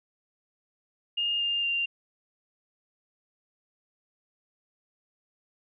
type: tone with pitch steps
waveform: sine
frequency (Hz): 2832 / 2808 / 2783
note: F7 / F7 / F7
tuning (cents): +23 / +9 / -7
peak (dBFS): -25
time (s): 1.17-1.86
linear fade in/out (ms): 10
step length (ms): 230
effects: none